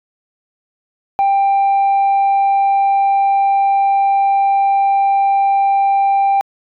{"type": "tone", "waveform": "sine", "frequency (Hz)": 790, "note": "G5", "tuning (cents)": 13, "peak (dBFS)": -8, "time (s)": [1.19, 6.41], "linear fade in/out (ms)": 0, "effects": ["tanh soft clip ceiling -9 dBFS"]}